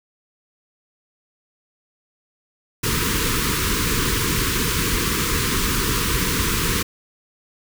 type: band-stop noise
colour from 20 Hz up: pink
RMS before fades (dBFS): -21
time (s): 2.83-6.83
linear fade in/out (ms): 10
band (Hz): 490 to 960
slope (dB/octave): 96
effects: none